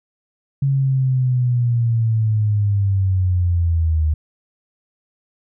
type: linear sweep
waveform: sine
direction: down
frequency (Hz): 138.59 to 76.1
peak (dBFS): -14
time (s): 0.62-4.14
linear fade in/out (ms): 5
effects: none